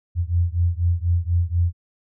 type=beating tone pair; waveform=sine; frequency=84.8 / 88.9 Hz; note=E2 / F2; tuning=+50 / +31 cents; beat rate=4.1 Hz; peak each=-20 / -21 dBFS; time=0.15-1.73 s; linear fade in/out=50 ms; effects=none